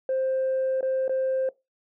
sine tone with dropouts, 525 Hz, C5, 6 cents sharp, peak -21 dBFS, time 0.09-1.49 s, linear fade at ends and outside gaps 2 ms, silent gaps 0.809-0.828 / 1.08-1.094 s, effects noise-tail reverb RT60 0.2 s tail -20 dB re dry + tanh soft clip ceiling -20 dBFS

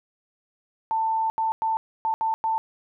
sine tone bursts at uneven times, 890 Hz, A5, 20 cents sharp, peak -21 dBFS, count 6, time 0.91-1.3 / 1.38-1.52 / 1.62-1.77 / 2.05-2.14 / 2.21-2.34 / 2.44-2.58 s, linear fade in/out 0 ms, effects none

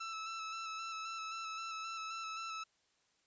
sawtooth tone with vibrato, 1318.5 Hz, E6, in tune, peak -37 dBFS, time 0-2.64 s, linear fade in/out 10 ms, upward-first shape square, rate 3.8 Hz, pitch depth 19 cents each way, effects white hiss -75 dBFS RMS until 3.26 s + resampled to 16000 Hz

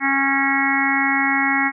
harmonic tone, 273.9 Hz, C#4, 21 cents flat, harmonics 1 / 3 / 4 / 5 / 6 / 7 / 8, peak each -23 / -24 / -27 / -27 / -26 / -21 / -22 dBFS, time 0-1.72 s, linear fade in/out 50 ms, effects none

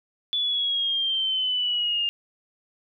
sine exponential sweep, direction down, 3460 to 2810 Hz, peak -22 dBFS, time 0.33-2.09 s, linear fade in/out 0 ms, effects none

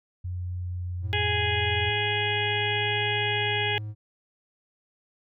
sine tone with pitch glide, 89.6 to 88.83 Hz, F2 to F2, +45 to +30 cents, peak -29 dBFS, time 0.24-1.9 s, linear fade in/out 10 ms, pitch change -15 cents, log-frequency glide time 0.57-1.22 s
triangle tone with vibrato, 108 Hz, A2, 32 cents flat, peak -30 dBFS, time 1.01-3.95 s, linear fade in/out 50 ms, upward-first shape sine, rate 0.58 Hz, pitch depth 35 cents each way
harmonic tone, 415.3 Hz, G#4, in tune, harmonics 1 / 2 / 4 / 5 / 6 / 7 / 8, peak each -32 / -32 / -32 / -32 / -32 / -32 / -32 dBFS, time 1.13-3.78 s, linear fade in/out 0 ms
effects none

